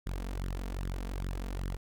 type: tone with flanger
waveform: sawtooth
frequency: 46 Hz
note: F#1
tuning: 9 cents flat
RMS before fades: -36 dBFS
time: 0.06-1.77 s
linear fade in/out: 10 ms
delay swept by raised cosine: 0.56 to 4.46 ms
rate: 2.5 Hz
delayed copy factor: +0.75
effects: none